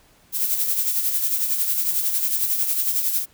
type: noise with tremolo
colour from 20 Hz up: violet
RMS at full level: -20 dBFS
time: 0.32-3.26 s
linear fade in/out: 50 ms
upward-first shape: sine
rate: 11 Hz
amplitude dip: 50%
effects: pink hiss -56 dBFS RMS until 3.33 s